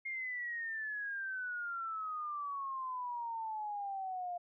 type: exponential sweep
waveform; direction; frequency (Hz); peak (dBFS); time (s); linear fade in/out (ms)
sine; down; 2138 to 698.5; -37; 0.05-4.38; 10
effects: none